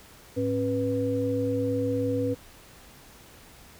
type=tone cluster; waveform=sine; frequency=107.4 / 270.1 / 490.2 Hz; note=A2 / C#4 / B4; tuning=-41 / -45 / -13 cents; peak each=-31 / -28 / -27 dBFS; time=0.36-2.35 s; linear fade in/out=20 ms; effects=pink hiss -51 dBFS RMS until 3.79 s

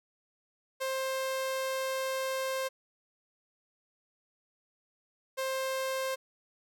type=tone pair in turn; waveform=sawtooth; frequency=528 / 528 Hz; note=C5 / C5; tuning=+16 / +16 cents; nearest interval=unison; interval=0 cents; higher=neither; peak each=-27 dBFS; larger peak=neither; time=0.8-2.69 / 5.37-6.16 s; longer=first; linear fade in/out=20 ms; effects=none

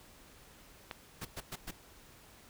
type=click; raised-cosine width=0.3 ms; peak=-23 dBFS; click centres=0.912 s
type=noise bursts; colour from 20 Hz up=pink; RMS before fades=-41 dBFS; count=4; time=1.21-1.712 s; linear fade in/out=10 ms; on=43 ms; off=110 ms
effects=pink hiss -58 dBFS RMS until 2.49 s

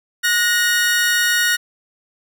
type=tone pair together; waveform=sawtooth; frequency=1455.4 / 1864.7 Hz; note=F#6 / A#6; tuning=-29 / 0 cents; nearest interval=major third; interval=429 cents; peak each=-14 dBFS; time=0.23-1.57 s; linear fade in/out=20 ms; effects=none

